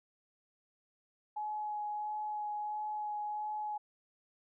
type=tone with vibrato; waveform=sine; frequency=843 Hz; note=G#5; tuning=26 cents sharp; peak=-35 dBFS; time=1.36-3.78 s; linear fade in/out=10 ms; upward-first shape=sine; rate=1.5 Hz; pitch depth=12 cents each way; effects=none